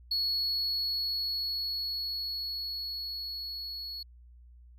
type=tone with level ramp; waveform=triangle; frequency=4367 Hz; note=C#8; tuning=27 cents flat; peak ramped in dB=-25 to -36 dBFS; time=0.11-4.03 s; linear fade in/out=5 ms; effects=tanh soft clip ceiling -21 dBFS + added 60 Hz sine -51 dBFS peak until 4.78 s